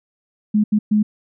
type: tone bursts at uneven times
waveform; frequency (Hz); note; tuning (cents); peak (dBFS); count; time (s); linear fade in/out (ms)
sine; 211.2; G#3; +29; -12; 3; 0.54-0.64 / 0.72-0.79 / 0.91-1.03; 10
effects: none